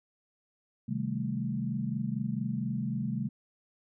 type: chord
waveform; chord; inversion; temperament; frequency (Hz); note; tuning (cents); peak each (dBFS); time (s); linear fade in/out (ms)
sine; A half-diminished seventh; first; equal; 130.81 / 155.56 / 196 / 220; C3 / Eb3 / G3 / A3; 0 / 0 / 0 / 0; -35 / -38 / -35 / -34; 0.88-3.29; 10
effects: none